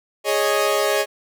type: chord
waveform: sawtooth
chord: Ab suspended fourth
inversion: none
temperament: equal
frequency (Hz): 415.3 / 554.4 / 622.3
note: Ab4 / Db5 / Eb5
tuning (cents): 0 / 0 / 0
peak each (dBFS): -18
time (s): 0.24-1.06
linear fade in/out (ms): 50
effects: none